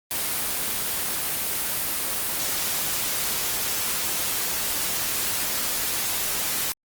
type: noise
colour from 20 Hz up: white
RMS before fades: -26 dBFS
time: 0.11-6.72 s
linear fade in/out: 0 ms
effects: Opus 24 kbps